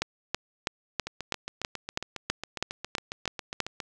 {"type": "two click trains", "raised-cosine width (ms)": 0.2, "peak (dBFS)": [-17, -9], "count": [21, 12], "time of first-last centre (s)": [[1.07, 3.802], [0.02, 3.603]], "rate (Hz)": [7.32, 3.07], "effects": []}